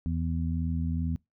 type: harmonic tone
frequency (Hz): 82.41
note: E2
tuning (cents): 0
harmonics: 1 / 2 / 3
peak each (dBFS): -29 / -32 / -34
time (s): 0.06-1.16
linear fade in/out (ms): 0
effects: noise-tail reverb RT60 0.2 s tail -25 dB re dry

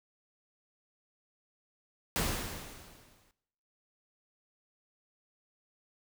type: noise with exponential decay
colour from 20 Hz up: pink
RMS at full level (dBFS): -29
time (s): 2.16-3.31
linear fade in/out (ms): 0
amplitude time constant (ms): 250
effects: noise-tail reverb RT60 0.9 s tail -19 dB re dry

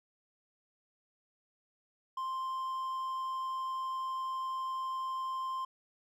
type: tone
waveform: triangle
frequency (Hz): 1048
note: C6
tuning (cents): +2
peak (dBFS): -32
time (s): 2.17-5.65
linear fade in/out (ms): 5
effects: none

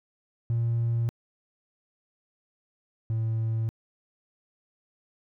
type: tone pair in turn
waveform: triangle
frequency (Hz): 116.54 / 112.55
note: A#2 / A2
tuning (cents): 0 / +40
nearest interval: minor second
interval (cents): 60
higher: first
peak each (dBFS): -20 / -22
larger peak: first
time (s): 0.5-1.09 / 3.1-3.69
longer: neither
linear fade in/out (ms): 0
effects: tanh soft clip ceiling -19 dBFS

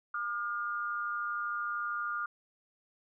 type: tone pair together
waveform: sine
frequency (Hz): 1206 / 1418.9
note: D6 / F6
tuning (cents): +46 / +27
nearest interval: minor third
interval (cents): 281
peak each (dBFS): -35 / -35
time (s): 0.14-2.26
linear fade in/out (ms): 5
effects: none

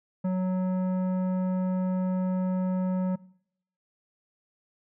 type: tone with tanh clipping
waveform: triangle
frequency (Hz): 185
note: F#3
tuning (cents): 0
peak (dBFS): -26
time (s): 0.24-3.16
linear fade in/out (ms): 10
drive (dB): 16
effects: noise-tail reverb RT60 0.7 s tail -22 dB re dry

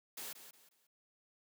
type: noise with echo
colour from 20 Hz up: white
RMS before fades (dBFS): -45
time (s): 0.17-0.33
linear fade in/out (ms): 5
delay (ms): 180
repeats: 3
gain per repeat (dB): -10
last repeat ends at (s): 0.87
effects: high-pass 200 Hz 12 dB/octave

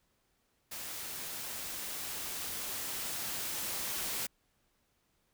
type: noise with level ramp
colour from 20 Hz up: white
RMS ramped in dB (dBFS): -42 to -36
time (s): 0.71-4.27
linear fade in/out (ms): 10
effects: pink hiss -75 dBFS RMS until 5.33 s

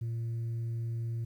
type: tone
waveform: sine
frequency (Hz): 115.5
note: A#2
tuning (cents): -16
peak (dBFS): -29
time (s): 0.01-1.25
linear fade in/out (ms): 10
effects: tanh soft clip ceiling -31 dBFS + 11-bit

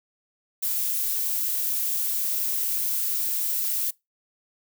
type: noise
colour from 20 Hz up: violet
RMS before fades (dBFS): -26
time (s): 0.62-3.91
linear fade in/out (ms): 10
effects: noise-tail reverb RT60 0.2 s tail -23 dB re dry

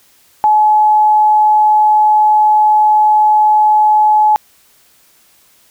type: tone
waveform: sine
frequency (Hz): 852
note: G#5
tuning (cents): +44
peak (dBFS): -6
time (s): 0.44-4.36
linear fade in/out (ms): 0
effects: white hiss -50 dBFS RMS until 5.7 s

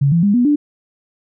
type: tone with pitch steps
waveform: sine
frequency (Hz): 140.1 / 168.54 / 202.8 / 243.9 / 293.5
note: C#3 / E3 / G#3 / B3 / D4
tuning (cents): +19 / +39 / -41 / -21 / -1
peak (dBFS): -10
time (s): 0.01-0.56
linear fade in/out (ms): 10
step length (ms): 110
effects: none

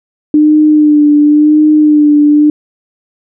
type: tone with vibrato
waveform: sine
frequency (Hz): 300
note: D4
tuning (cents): +37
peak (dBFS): -3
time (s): 0.34-2.5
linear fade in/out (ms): 2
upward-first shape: sine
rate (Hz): 0.94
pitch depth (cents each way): 31
effects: none

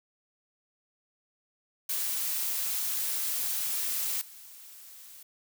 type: noise with level steps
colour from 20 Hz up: blue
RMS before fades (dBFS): -31 / -49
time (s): 1.89-5.23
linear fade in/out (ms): 5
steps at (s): 4.21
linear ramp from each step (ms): 5
effects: none

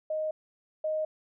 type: tone pair in turn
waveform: sine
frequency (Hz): 622.3 / 622.3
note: D#5 / D#5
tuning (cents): 0 / 0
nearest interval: unison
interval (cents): 0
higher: neither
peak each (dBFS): -28 / -27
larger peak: second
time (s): 0.1-0.31 / 0.84-1.05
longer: neither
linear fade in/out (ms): 5
effects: none

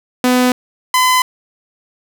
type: tone pair in turn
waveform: sawtooth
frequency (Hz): 250.5 / 1015.1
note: B3 / B5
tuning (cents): +25 / +47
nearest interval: 2 octaves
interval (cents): 2422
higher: second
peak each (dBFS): -6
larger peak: neither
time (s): 0.24-0.52 / 0.94-1.22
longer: neither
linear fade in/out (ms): 2
effects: 8-bit

